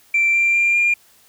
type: tone with pitch steps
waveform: sine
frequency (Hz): 2349 / 2367 / 2385 / 2403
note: D7 / D7 / D7 / D7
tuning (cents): 0 / +13 / +26 / +39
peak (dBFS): -12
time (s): 0.14-0.94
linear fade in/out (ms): 5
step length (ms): 200
effects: tanh soft clip ceiling -10 dBFS + white hiss -53 dBFS RMS until 1.28 s